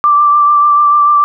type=tone with vibrato; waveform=sine; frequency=1174.7 Hz; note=D6; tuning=in tune; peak=-5 dBFS; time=0.04-1.24 s; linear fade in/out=0 ms; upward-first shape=triangle; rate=6.8 Hz; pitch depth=23 cents each way; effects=none